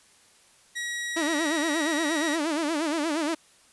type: tone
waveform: sawtooth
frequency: 1910 Hz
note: A#6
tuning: 42 cents sharp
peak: -26 dBFS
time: 0.75-2.37 s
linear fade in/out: 20 ms
type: tone with vibrato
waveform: sawtooth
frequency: 311.1 Hz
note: D#4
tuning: in tune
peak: -21 dBFS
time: 1.16-3.35 s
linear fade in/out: 10 ms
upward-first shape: sine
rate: 8.5 Hz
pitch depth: 140 cents each way
effects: white hiss -58 dBFS RMS until 3.72 s + resampled to 24000 Hz